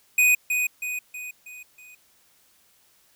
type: tone with echo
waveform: square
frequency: 2489 Hz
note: D#7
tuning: in tune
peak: -16 dBFS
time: 0.18-0.35 s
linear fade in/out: 5 ms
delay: 320 ms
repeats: 5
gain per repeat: -6 dB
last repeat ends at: 1.95 s
effects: white hiss -61 dBFS RMS until 3.15 s